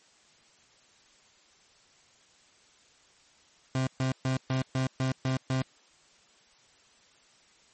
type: tone bursts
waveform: 30% pulse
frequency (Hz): 130.81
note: C3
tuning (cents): 0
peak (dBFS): -23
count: 8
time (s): 3.75-5.62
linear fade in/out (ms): 2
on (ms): 120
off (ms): 130
effects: white hiss -61 dBFS RMS until 7.73 s + MP3 32 kbps